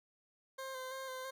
20% pulse tone with vibrato, 523.3 Hz, C5, in tune, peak -37 dBFS, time 0.58-1.31 s, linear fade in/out 10 ms, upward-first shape square, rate 3 Hz, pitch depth 22 cents each way, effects none

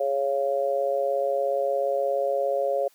sine tone with amplitude modulation, 554.4 Hz, C#5, in tune, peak -17 dBFS, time 0-2.88 s, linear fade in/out 5 ms, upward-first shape sine, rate 137 Hz, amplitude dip 100%, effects white hiss -60 dBFS RMS until 2.94 s + high-pass 300 Hz 12 dB/octave

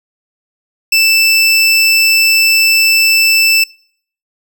25% pulse tone, 2648 Hz, E7, 7 cents sharp, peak -3 dBFS, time 0.92-3.64 s, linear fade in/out 5 ms, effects noise-tail reverb RT60 0.6 s tail -25 dB re dry

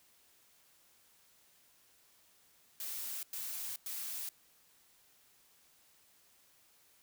blue noise bursts, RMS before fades -41 dBFS, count 3, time 2.8-4.29 s, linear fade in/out 2 ms, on 430 ms, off 100 ms, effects white hiss -67 dBFS RMS until 7.02 s

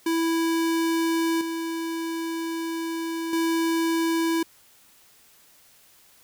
square tone with level steps, 329.6 Hz, E4, in tune, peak -22 / -28 / -22 dBFS, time 0.06-4.43 s, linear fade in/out 5 ms, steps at 1.41 / 3.33 s, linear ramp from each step 2 ms, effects white hiss -56 dBFS RMS until 6.23 s

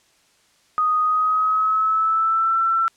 sine tone with pitch glide, 1244.5 to 1341.5 Hz, D#6 to E6, 0 to +30 cents, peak -16 dBFS, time 0.78-2.88 s, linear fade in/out 0 ms, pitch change +130 cents, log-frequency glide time 1.02-2.58 s, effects white hiss -59 dBFS RMS until 2.96 s + low-pass 8000 Hz 12 dB/octave

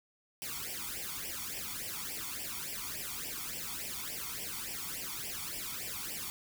white noise with flanger, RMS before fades -40 dBFS, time 0.42-6.3 s, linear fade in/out 0 ms, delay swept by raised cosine 0.37 to 0.91 ms, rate 3.5 Hz, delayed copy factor +0.85, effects none

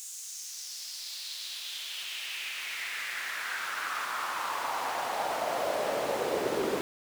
brown noise with high-pass filter sweep, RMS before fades -34 dBFS, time 0-6.81 s, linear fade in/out 0 ms, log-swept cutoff 7300 to 380 Hz, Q 2.9, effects none

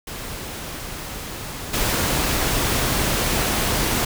pink noise with level steps, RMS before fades -32 / -21 dBFS, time 0.07-4.05 s, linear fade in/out 5 ms, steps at 1.73 s, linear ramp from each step 10 ms, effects none

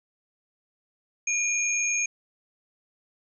sine tone pair together, 2420 / 6532 Hz, D#7 / G#8, -49 / -30 cents, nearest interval octave + perfect fourth, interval 1719 cents, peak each -26 dBFS, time 1.27-2.06 s, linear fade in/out 5 ms, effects none

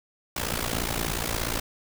pink noise with amplitude modulation, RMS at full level -25 dBFS, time 0.36-1.6 s, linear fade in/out 5 ms, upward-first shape sine, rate 57 Hz, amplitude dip 85%, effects none

